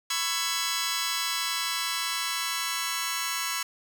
10% pulse chord, C# minor seventh, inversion third, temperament just, 997.9 / 1108.7 / 1330.5 / 1663.1 Hz, B5 / C#6 / E6 / G#6, +18 / 0 / +16 / +2 cents, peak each -25 dBFS, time 0.1-3.63 s, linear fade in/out 5 ms, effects none

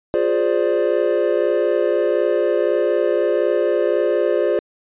triangle chord, D half-diminished seventh, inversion first, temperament equal with one note detuned, 353.7 / 415.3 / 523.3 / 587.3 Hz, F4 / Ab4 / C5 / D5, +22 / 0 / 0 / 0 cents, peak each -19 dBFS, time 0.14-4.59 s, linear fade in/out 0 ms, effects resampled to 8000 Hz

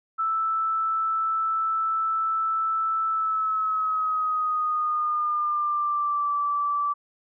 sine tone with pitch glide, 1318.5 to 1161.2 Hz, E6 to D6, 0 to -20 cents, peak -22 dBFS, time 0.18-6.94 s, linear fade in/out 20 ms, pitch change -220 cents, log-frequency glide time 3.08-6.32 s, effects none

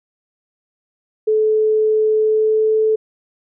sine tone with pitch glide, 432.9 to 436.4 Hz, A4 to A4, -28 to -14 cents, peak -12 dBFS, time 1.27-2.96 s, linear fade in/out 10 ms, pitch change +14 cents, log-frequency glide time 2.17-2.77 s, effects none

